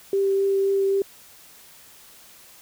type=tone with vibrato; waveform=sine; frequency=392 Hz; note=G4; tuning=in tune; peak=-18 dBFS; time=0.13-1.02 s; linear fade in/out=2 ms; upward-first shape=triangle; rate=3.8 Hz; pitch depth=10 cents each way; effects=white hiss -49 dBFS RMS until 2.61 s